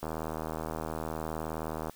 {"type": "click train", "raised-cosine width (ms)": 1, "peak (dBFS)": -21, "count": 149, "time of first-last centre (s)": [0.03, 1.896], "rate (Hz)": 79.3, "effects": ["white hiss -57 dBFS RMS until 1.95 s"]}